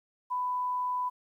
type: tone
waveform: sine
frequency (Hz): 996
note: B5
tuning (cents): +14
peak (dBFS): -28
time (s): 0.3-1.1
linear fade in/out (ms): 20
effects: 11-bit